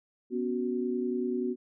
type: chord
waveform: sine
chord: B suspended second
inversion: none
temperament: equal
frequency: 246.9 / 277.2 / 370 Hz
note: B3 / C#4 / F#4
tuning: 0 / 0 / 0 cents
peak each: -31 / -37 / -31 dBFS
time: 0.3-1.56 s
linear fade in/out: 50 ms
effects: none